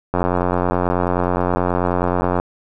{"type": "click train", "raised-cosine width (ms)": 1, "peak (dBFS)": -4, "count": 203, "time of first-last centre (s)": [0.14, 2.4], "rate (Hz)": 89.4, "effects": []}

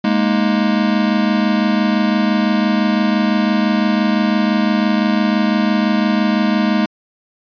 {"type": "chord", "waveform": "square", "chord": "Ab suspended second", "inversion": "none", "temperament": "just", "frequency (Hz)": [207.7, 233.6, 311.5], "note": ["Ab3", "Bb3", "Eb4"], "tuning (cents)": [0, 4, 2], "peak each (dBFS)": [-16, -19, -21], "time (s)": [0.04, 6.86], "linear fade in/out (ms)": 5, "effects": ["resampled to 11025 Hz"]}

